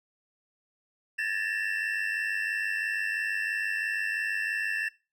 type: tone cluster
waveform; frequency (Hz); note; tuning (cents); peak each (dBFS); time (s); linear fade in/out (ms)
triangle; 1665 / 1751 / 1854 / 2690; G#6 / A6 / A#6 / E7; +4 / -9 / -10 / +34; -36 / -29 / -34 / -33; 1.18-4.89; 10
effects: noise-tail reverb RT60 0.3 s tail -20 dB re dry